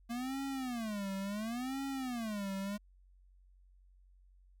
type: tone with vibrato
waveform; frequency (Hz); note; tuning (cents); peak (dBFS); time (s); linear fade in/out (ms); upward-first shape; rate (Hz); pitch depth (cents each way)
square; 230.4; A#3; -20; -37; 0.09-2.78; 20; sine; 0.71; 300
effects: added 46 Hz sine -60 dBFS peak until 4.6 s